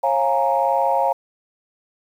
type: chord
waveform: sine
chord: Bb minor seventh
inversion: first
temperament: equal with one note detuned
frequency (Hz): 543.6 / 698.5 / 830.6 / 932.3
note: Db5 / F5 / Ab5 / Bb5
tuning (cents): -34 / 0 / 0 / 0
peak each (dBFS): -21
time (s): 0.03-1.13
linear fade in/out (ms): 10
effects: tanh soft clip ceiling -6 dBFS + 8-bit